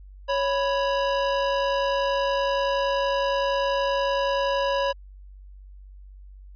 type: tone pair together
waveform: square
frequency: 554.4 / 987.8 Hz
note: C#5 / B5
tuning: 0 / 0 cents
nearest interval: minor seventh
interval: 1000 cents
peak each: -24 / -27 dBFS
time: 0.28-4.93 s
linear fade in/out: 20 ms
effects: added 48 Hz sine -42 dBFS peak until 6.55 s + resampled to 11025 Hz